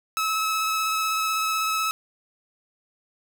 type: tone with vibrato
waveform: sawtooth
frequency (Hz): 1295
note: E6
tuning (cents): -31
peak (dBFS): -19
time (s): 0.17-1.91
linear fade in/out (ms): 0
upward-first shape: sine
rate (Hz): 16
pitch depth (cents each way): 13
effects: none